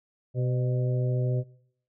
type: harmonic tone with a mistuned harmonic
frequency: 126.6 Hz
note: B2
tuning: 43 cents sharp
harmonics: 1 / 2 / 3 / 4 / 5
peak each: -24 / -42 / -35 / -37 / -39 dBFS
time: 0.34-1.44 s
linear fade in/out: 50 ms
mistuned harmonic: 5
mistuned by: -53 cents
effects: noise-tail reverb RT60 0.7 s tail -22 dB re dry